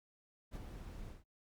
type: noise with ADSR envelope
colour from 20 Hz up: brown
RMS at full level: -42 dBFS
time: 0.51-1.24 s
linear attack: 47 ms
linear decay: 20 ms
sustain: -6 dB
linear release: 160 ms
effects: Opus 48 kbps